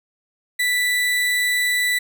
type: tone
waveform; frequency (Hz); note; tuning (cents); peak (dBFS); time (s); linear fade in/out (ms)
35% pulse; 1975.5; B6; 0; -16; 0.59-1.99; 10
effects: none